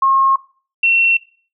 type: tone pair in turn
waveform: sine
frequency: 1078 / 2716 Hz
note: C#6 / F7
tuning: -49 / -49 cents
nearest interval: octave + major third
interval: 1600 cents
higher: second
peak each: -10 dBFS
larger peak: neither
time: 0.02-0.36 / 0.83-1.17 s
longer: neither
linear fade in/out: 5 ms
effects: noise-tail reverb RT60 0.4 s tail -18 dB re dry